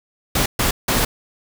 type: noise bursts at uneven times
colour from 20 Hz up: pink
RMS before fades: -18 dBFS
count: 3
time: 0.35-0.46 / 0.59-0.71 / 0.88-1.05 s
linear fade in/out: 5 ms
effects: none